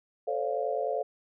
sine chord, D minor seventh, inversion second, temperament equal with one note detuned, 440 / 523.3 / 573.3 / 698.5 Hz, A4 / C5 / D5 / F5, 0 / 0 / -42 / 0 cents, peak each -33 dBFS, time 0.27-1.03 s, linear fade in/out 10 ms, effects none

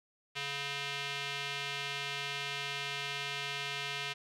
square tone with band-pass filter, 141.2 Hz, C#3, 32 cents sharp, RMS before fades -38 dBFS, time 0.35-4.14 s, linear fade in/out 20 ms, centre 2900 Hz, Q 1.8, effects none

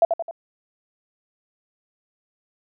sine tone with echo, 670 Hz, E5, 28 cents sharp, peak -11 dBFS, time 0.02-0.05 s, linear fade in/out 2 ms, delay 87 ms, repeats 3, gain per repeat -6 dB, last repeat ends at 0.311 s, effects none

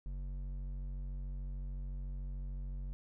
sine tone with hard clipping, 46.84 Hz, F#1, 22 cents sharp, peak -40 dBFS, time 0.06-2.93 s, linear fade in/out 0 ms, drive 8 dB, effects none

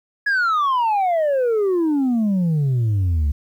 sine exponential sweep, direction down, 1700 to 69.3 Hz, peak -13 dBFS, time 0.26-3.32 s, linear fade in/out 10 ms, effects tanh soft clip ceiling -15 dBFS + 9-bit

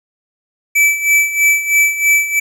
square tone with tremolo, 2311 Hz, D7, 28 cents flat, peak -8 dBFS, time 0.75-2.4 s, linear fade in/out 10 ms, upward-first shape sine, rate 3.1 Hz, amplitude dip 75%, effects none

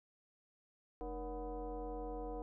sine tone with frequency modulation, 215.4 Hz, A3, 37 cents flat, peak -40 dBFS, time 1.01-2.42 s, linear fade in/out 0 ms, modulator 260 Hz, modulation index 2.2, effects none

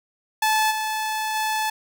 sawtooth tone with level steps, 868 Hz, A5, 24 cents flat, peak -14 / -20 / -18 dBFS, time 0.42-1.7 s, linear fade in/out 5 ms, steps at 0.7 / 1.34 s, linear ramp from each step 20 ms, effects none

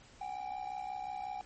triangle ring-modulated tone, 784 Hz, G5, in tune, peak -33 dBFS, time 0.21-1.41 s, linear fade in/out 0 ms, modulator 32.8 Hz, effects pink hiss -59 dBFS RMS until 1.45 s + MP3 32 kbps

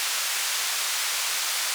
white band-pass noise, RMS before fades -27 dBFS, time 0-1.74 s, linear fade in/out 0 ms, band 980 to 7800 Hz, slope 12 dB/octave, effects none

